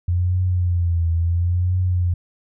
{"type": "tone with vibrato", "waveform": "sine", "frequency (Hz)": 87.31, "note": "F2", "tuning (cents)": 0, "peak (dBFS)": -16, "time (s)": [0.08, 2.14], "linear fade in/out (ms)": 5, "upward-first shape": "triangle", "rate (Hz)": 0.73, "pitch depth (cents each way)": 92, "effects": []}